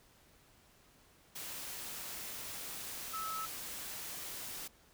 sine tone in noise, 1300 Hz, E6, 24 cents flat, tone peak -38 dBFS, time 3.13-3.46 s, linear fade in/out 10 ms, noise white, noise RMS -44 dBFS, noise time 1.35-4.68 s, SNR +3 dB, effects pink hiss -65 dBFS RMS until 4.93 s

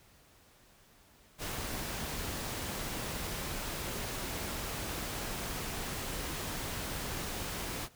pink noise, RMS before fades -38 dBFS, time 1.38-7.89 s, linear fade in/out 50 ms, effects pink hiss -62 dBFS RMS until 7.95 s

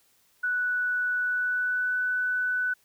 sine tone with pitch glide, 1480 to 1494.6 Hz, F#6 to F#6, 0 to +17 cents, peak -24 dBFS, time 0.43-2.74 s, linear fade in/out 10 ms, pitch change +17 cents, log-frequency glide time 1.2-1.97 s, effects white hiss -65 dBFS RMS until 2.84 s

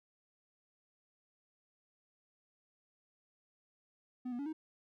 triangle tone with pitch steps, 250.8 / 241.7 / 283.8 / 313.9 Hz, B3 / B3 / C#4 / D#4, +27 / -37 / +41 / +15 cents, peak -35 dBFS, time 4.25-4.53 s, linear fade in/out 10 ms, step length 70 ms, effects none

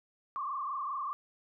sine tone with frequency modulation, 1123 Hz, C#6, 22 cents sharp, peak -33 dBFS, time 0.36-1.13 s, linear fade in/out 0 ms, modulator 25 Hz, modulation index 2.9, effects none

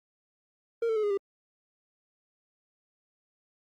triangle tone with pitch steps, 462.8 / 445.2 / 428.3 / 412.1 / 396.4 Hz, A#4 / A4 / A4 / G#4 / G4, -13 / +20 / -47 / -13 / +19 cents, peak -23 dBFS, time 0.82-1.175 s, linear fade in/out 5 ms, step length 71 ms, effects Opus 48 kbps

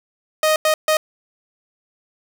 sawtooth tone bursts at uneven times, 622.3 Hz, D#5, in tune, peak -10 dBFS, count 3, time 0.43-0.56 / 0.65-0.74 / 0.88-0.97 s, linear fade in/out 2 ms, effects none

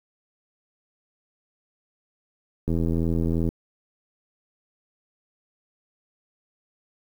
click train, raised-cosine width 3 ms, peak -13 dBFS, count 68, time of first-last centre 2.68-3.489 s, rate 82.8 Hz, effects 8-bit

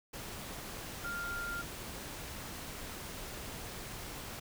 sine tone in noise, 1396.9 Hz, F6, in tune, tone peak -37 dBFS, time 1.04-1.62 s, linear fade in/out 10 ms, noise pink, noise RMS -44 dBFS, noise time 0.13-4.4 s, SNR +4 dB, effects none

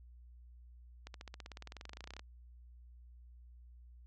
accelerating click train, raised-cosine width 0.2 ms, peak -30 dBFS, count 25, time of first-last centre 1.07-2.194 s, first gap 72 ms, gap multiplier 0.96, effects added 60 Hz sine -54 dBFS peak until 4.06 s + low-pass 7000 Hz 12 dB/octave

